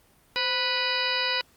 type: harmonic tone with a mistuned harmonic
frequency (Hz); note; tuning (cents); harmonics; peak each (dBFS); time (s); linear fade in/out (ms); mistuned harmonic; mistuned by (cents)
493; B4; -3; 1 / 2 / 3 / 4 / 5 / 6 / 8 / 9 / 10; -35 / -33 / -33 / -32 / -32 / -32 / -31 / -36 / -32; 0.36-1.41; 0; 1; +81
effects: pink hiss -60 dBFS RMS until 1.56 s + Opus 32 kbps